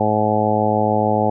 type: harmonic tone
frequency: 106.7 Hz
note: G#2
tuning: 47 cents sharp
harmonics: 1 / 2 / 3 / 4 / 5 / 6 / 7 / 8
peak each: -24 / -22 / -26 / -24 / -22 / -24 / -21 / -22 dBFS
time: 0-1.3 s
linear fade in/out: 5 ms
effects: none